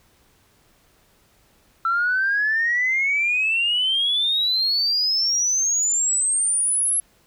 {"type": "exponential sweep", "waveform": "sine", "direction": "up", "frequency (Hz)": [1334, 11180], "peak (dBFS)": -17, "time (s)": [1.85, 7], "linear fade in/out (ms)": 2, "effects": ["tanh soft clip ceiling -13 dBFS", "pink hiss -59 dBFS RMS until 7.26 s"]}